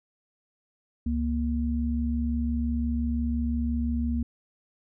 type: tone pair together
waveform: sine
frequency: 70.05 / 235.9 Hz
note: C#2 / A#3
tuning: +19 / +21 cents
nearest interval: octave + major sixth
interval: 2102 cents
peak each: -27 dBFS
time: 1.06-4.23 s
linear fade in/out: 5 ms
effects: none